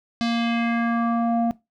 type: tone with low-pass filter sweep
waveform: square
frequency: 233.1 Hz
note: A#3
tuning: in tune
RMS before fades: -22 dBFS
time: 0.21-1.51 s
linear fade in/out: 0 ms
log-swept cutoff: 4600 to 600 Hz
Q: 2.4
effects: noise-tail reverb RT60 0.2 s tail -19 dB re dry